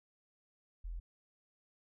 sine tone, 42.23 Hz, E1, 43 cents sharp, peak -39 dBFS, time 0.84-1 s, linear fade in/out 10 ms, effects none

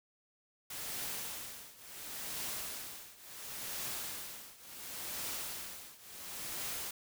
white noise with tremolo, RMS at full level -39 dBFS, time 0.7-6.91 s, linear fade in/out 5 ms, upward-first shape triangle, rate 0.71 Hz, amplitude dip 90%, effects none

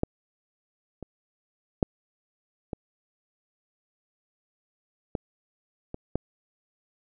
clicks, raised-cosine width 2 ms, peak -10 / -24 / -7 / -18 / -14 / -21 / -12 dBFS, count 7, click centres 0.034 / 1.027 / 1.828 / 2.732 / 5.152 / 5.944 / 6.156 s, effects none

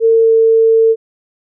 sine tone with pitch glide, 452.8 to 449.9 Hz, A4 to A4, +50 to +39 cents, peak -6 dBFS, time 0-0.96 s, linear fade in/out 50 ms, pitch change -11 cents, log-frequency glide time 0.22-0.32 s, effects none

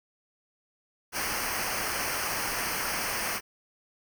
pink noise with comb filter, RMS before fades -31 dBFS, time 1.12-3.41 s, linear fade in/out 50 ms, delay 0.27 ms, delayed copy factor -0.8, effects none

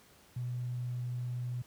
triangle tone with tanh clipping, 123.1 Hz, B2, 5 cents flat, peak -33 dBFS, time 0.36-1.62 s, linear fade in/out 5 ms, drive 2 dB, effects pink hiss -61 dBFS RMS until 1.66 s + high-pass 60 Hz 12 dB/octave

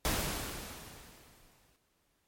pink noise with exponential decay, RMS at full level -30 dBFS, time 0.05-1.76 s, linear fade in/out 0 ms, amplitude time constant 370 ms, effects pink hiss -75 dBFS RMS until 2.27 s + MP3 64 kbps

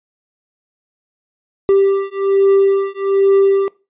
triangle beating tone pair, 392 / 393.2 Hz, G4 / G4, 0 / +5 cents, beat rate 1.2 Hz, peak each -12 dBFS, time 1.69-3.68 s, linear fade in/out 0 ms, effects noise-tail reverb RT60 0.3 s tail -22 dB re dry + resampled to 8000 Hz

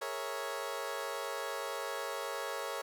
20% pulse chord, A# half-diminished seventh, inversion third, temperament equal, 415.3 / 466.2 / 554.4 / 659.3 Hz, G#4 / A#4 / C#5 / E5, 0 / 0 / 0 / 0 cents, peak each -39 / -37 / -35 / -40 dBFS, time 0.01-2.82 s, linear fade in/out 10 ms, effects none

